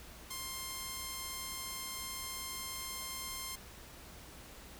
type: tone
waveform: 5% pulse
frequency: 1055 Hz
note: C6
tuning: 14 cents sharp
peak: -28 dBFS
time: 0.3-3.56 s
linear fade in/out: 10 ms
effects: added 60 Hz sine -58 dBFS peak until 4.79 s + pink hiss -53 dBFS RMS until 4.79 s